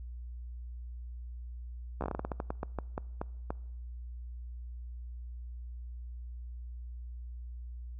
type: slowing click train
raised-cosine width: 1 ms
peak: -20 dBFS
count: 17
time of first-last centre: 2.01-3.505 s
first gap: 13 ms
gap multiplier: 1.23
effects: noise-tail reverb RT60 0.9 s tail -24 dB re dry + added 60 Hz sine -40 dBFS peak until 7.99 s